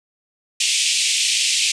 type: band-pass noise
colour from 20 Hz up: pink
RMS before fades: -19 dBFS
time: 0.6-1.72 s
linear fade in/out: 5 ms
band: 2400 to 9000 Hz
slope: 48 dB/octave
effects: none